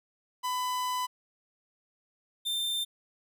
45% pulse tone pair in turn, 1000 / 3586 Hz, B5 / A7, +21 / +32 cents, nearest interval octave + minor seventh, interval 2211 cents, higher second, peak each -29 / -29 dBFS, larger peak neither, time 0.43-1.07 / 2.45-2.85 s, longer first, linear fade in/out 20 ms, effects none

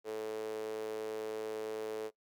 sawtooth tone with high-pass filter, 109 Hz, A2, 16 cents flat, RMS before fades -39 dBFS, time 0.04-2.11 s, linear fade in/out 50 ms, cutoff 450 Hz, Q 7.4, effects noise-tail reverb RT60 0.1 s tail -21 dB re dry

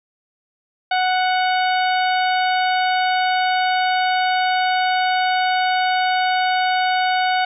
harmonic tone, 740 Hz, F#5, in tune, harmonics 1 / 2 / 3 / 4 / 5 / 6, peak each -17 / -23 / -27 / -29 / -31 / -33 dBFS, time 0.91-7.45 s, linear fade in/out 5 ms, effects none

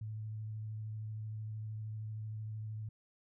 sine tone with vibrato, 108.4 Hz, A2, 25 cents flat, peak -39 dBFS, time 0.01-2.89 s, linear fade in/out 5 ms, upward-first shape sine, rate 13 Hz, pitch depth 16 cents each way, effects none

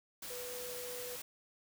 sine tone in noise, 493.9 Hz, B4, in tune, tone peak -44 dBFS, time 0.3-1.16 s, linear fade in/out 5 ms, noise white, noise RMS -45 dBFS, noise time 0.22-1.22 s, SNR -2 dB, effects none

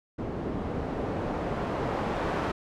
white noise with low-pass filter sweep, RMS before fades -31 dBFS, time 0.18-2.52 s, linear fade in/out 10 ms, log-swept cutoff 400 to 950 Hz, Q 0.71, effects none

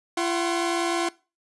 sawtooth tone cluster, 340.5 / 751 / 1068 Hz, F4 / F#5 / C6, -44 / +26 / +35 cents, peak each -21 / -26 / -27 dBFS, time 0.17-1.09 s, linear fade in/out 5 ms, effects noise-tail reverb RT60 0.3 s tail -21 dB re dry + resampled to 24000 Hz

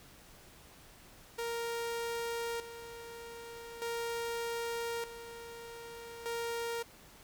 sawtooth tone with tremolo, 466.2 Hz, A#4, in tune, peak -31 dBFS, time 1.38-6.83 s, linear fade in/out 10 ms, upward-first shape square, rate 0.41 Hz, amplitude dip 70%, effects pink hiss -57 dBFS RMS until 7.23 s

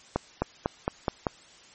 accelerating click train, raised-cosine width 1 ms, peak -10 dBFS, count 6, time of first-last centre 0.16-1.268 s, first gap 260 ms, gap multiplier 0.92, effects white hiss -53 dBFS RMS until 1.74 s + MP3 32 kbps

